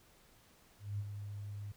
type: tone with ADSR envelope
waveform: sine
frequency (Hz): 102.2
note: G#2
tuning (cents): -27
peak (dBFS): -34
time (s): 0.79-1.72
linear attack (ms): 200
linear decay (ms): 44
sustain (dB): -7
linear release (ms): 5
effects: pink hiss -65 dBFS RMS until 1.76 s